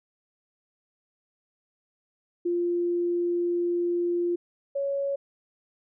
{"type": "tone pair in turn", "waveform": "sine", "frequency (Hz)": [348.1, 557.2], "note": ["F4", "C#5"], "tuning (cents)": [-6, 9], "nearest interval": "minor sixth", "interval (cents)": 815, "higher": "second", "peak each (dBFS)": [-23, -25], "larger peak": "first", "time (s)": [[2.45, 4.36], [4.75, 5.16]], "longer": "first", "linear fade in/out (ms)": 10, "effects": []}